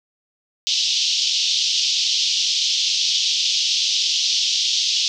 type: band-pass noise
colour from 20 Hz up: pink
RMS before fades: -20 dBFS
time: 0.67-5.08 s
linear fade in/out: 0 ms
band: 3000 to 6000 Hz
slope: 48 dB/octave
effects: none